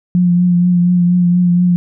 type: tone with vibrato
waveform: sine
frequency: 176.9 Hz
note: F3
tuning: 23 cents sharp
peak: -8 dBFS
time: 0.15-1.76 s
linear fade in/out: 0 ms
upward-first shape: triangle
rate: 4.2 Hz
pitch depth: 30 cents each way
effects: none